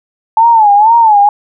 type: tone with vibrato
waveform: sine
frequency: 870 Hz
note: A5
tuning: 20 cents flat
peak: -3 dBFS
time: 0.37-1.29 s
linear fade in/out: 2 ms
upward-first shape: sine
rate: 2.1 Hz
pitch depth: 130 cents each way
effects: none

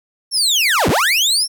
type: linear two-way sweep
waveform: 30% pulse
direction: down then up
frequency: 5588 to 56.2 to 5588 Hz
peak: -10 dBFS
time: 0.31-1.48 s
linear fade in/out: 50 ms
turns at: 0.89 s
effects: none

